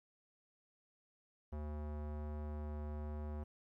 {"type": "tone with low-pass filter", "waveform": "square", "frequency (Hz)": 74.9, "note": "D2", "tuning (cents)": 35, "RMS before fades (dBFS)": -43, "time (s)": [1.52, 3.44], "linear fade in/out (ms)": 10, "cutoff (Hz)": 960, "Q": 1, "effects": ["13-bit"]}